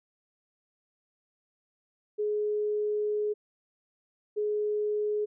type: tone pair in turn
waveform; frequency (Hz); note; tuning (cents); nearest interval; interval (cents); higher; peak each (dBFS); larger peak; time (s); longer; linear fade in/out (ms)
sine; 420.2 / 420.2; G#4 / G#4; +20 / +20; unison; 0; neither; -26; neither; 2.18-3.34 / 4.36-5.26; first; 20
effects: none